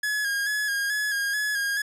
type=tone with vibrato; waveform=45% pulse; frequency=1661.2 Hz; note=G#6; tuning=in tune; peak=-24 dBFS; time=0.03-1.82 s; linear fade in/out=5 ms; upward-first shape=square; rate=2.3 Hz; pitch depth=37 cents each way; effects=resampled to 32000 Hz